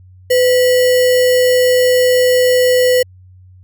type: tone with sample-and-hold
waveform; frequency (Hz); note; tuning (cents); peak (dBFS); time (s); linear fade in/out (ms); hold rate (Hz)
sine; 503; B4; +32; -8; 0.3-3.03; 10; 2450
effects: added 92 Hz sine -39 dBFS peak until 3.63 s